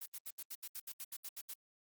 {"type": "noise bursts", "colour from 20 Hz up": "blue", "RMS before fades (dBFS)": -45, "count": 13, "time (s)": [0.01, 1.539], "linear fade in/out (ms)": 10, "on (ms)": 53, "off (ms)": 70, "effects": ["Opus 24 kbps"]}